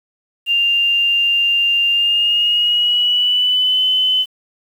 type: tone with pitch glide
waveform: sine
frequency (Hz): 2794 to 3029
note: F7 to F#7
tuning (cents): 0 to +40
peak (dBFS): -12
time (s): 0.46-4.26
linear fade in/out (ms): 50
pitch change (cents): +140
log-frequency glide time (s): 1.9-3.81
effects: 7-bit